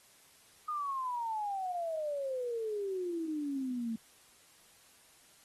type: exponential sweep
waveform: sine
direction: down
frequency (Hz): 1240 to 221.4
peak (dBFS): -33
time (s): 0.68-3.96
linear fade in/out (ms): 5
effects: white hiss -62 dBFS RMS until 5.44 s + AAC 32 kbps